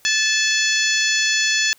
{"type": "harmonic tone with a mistuned harmonic", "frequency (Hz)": 872, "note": "A5", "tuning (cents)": -16, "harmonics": [2, 3, 4, 5, 6, 7, 8], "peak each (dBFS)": [-21, -23, -24, -25, -26, -26, -27], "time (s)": [0.05, 1.73], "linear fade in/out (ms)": 0, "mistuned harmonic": 4, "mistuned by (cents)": -40, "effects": ["white hiss -54 dBFS RMS until 1.78 s"]}